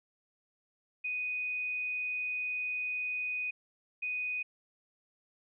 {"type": "tone pair in turn", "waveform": "sine", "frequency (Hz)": [2489, 2489], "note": ["D#7", "D#7"], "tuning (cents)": [0, 0], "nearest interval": "unison", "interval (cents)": 0, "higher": "neither", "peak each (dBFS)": [-32, -32], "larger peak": "neither", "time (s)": [[1.04, 3.51], [4.02, 4.43]], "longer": "first", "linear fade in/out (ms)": 10, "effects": []}